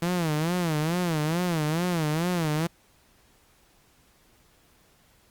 sawtooth tone with vibrato, 164.81 Hz, E3, in tune, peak -20 dBFS, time 0.02-2.67 s, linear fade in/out 5 ms, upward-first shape sine, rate 2.3 Hz, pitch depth 160 cents each way, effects pink hiss -61 dBFS RMS until 5.3 s + Opus 48 kbps

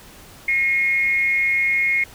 sine tone with frequency modulation, 2154 Hz, C7, 50 cents sharp, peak -16 dBFS, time 0.48-2.04 s, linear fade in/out 5 ms, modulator 286 Hz, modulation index 0.36, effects pink hiss -44 dBFS RMS until 2.14 s

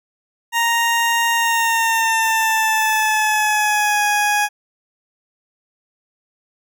20% pulse tone with pitch glide, 932.3 to 830.6 Hz, A#5 to G#5, 0 to 0 cents, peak -10 dBFS, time 0.52-4.49 s, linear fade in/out 50 ms, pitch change -200 cents, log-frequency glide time 1.33-4.04 s, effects none

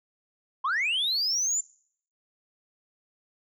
sine linear sweep, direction up, 987.8 to 7270 Hz, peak -22 dBFS, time 0.64-1.61 s, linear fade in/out 10 ms, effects noise-tail reverb RT60 0.6 s tail -25 dB re dry + tanh soft clip ceiling -22 dBFS

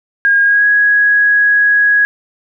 sine tone with pitch glide, 1626 to 1663 Hz, G#6 to G#6, -37 to +2 cents, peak -7 dBFS, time 0.25-2.05 s, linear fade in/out 0 ms, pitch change +39 cents, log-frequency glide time 0.44-0.66 s, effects none

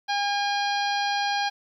harmonic tone with a mistuned harmonic, 810 Hz, G#5, 43 cents flat, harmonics 1 / 2 / 3 / 4 / 5 / 6 / 7, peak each -25 / -30 / -35 / -34 / -34 / -36 / -42 dBFS, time 0.08-1.5 s, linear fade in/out 20 ms, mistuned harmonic 5, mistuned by +30 cents, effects 10-bit

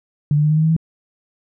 sine tone with pitch steps, 146.83 / 149.31 / 151.83 / 154.4 / 157.01 / 159.66 / 162.35 Hz, D3 / D3 / D#3 / D#3 / D#3 / D#3 / E3, 0 / +29 / -42 / -13 / +16 / +45 / -26 cents, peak -12 dBFS, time 0.31-0.765 s, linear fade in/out 2 ms, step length 65 ms, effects none

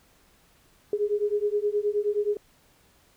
sine beating tone pair, 410 / 419.5 Hz, G#4 / G#4, -22 / +17 cents, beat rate 9.5 Hz, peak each -26 dBFS, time 0.93-2.37 s, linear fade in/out 2 ms, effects pink hiss -61 dBFS RMS until 3.16 s

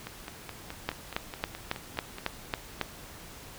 two click trains, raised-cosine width 0.3 ms, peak -12 / -22 dBFS, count 8 / 11, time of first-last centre 0.89-2.813 / 0.07-2.184 s, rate 3.64 / 4.73 Hz, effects pink hiss -47 dBFS RMS until 3.58 s

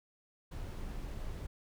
brown noise, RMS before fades -41 dBFS, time 0.51-1.47 s, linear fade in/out 10 ms, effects none

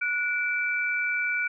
sine tone pair together, 1464.7 / 2325 Hz, F#6 / D7, -18 / -18 cents, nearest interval minor sixth, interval 800 cents, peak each -27 dBFS, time 0.01-1.48 s, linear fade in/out 10 ms, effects none

